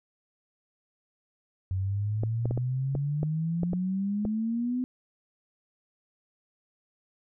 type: exponential sweep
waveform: sine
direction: up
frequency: 92.6 to 255.6 Hz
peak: -26 dBFS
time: 1.71-4.84 s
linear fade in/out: 0 ms
type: clicks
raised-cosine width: 2 ms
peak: -18 dBFS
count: 9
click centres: 2.235 / 2.456 / 2.51 / 2.576 / 2.952 / 3.231 / 3.633 / 3.733 / 4.252 s
effects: none